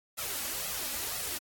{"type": "noise with flanger", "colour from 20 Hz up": "white", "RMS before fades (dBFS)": -35, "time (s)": [0.17, 1.39], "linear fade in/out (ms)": 20, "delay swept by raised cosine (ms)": [1.5, 3.6], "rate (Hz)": 2, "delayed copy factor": 0.7, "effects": ["AAC 64 kbps"]}